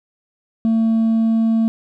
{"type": "tone with hard clipping", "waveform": "triangle", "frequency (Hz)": 224.9, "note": "A3", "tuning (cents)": 38, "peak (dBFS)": -12, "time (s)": [0.65, 1.68], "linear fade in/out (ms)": 0, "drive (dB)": 1, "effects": []}